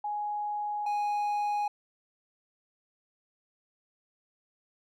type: tone pair in turn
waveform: sine / triangle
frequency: 833 / 828.3 Hz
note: G#5 / G#5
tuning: +5 / -5 cents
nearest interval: unison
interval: 10 cents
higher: first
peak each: -30 / -25 dBFS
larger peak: second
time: 0.04-0.86 / 0.86-1.68 s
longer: neither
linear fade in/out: 5 ms
effects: none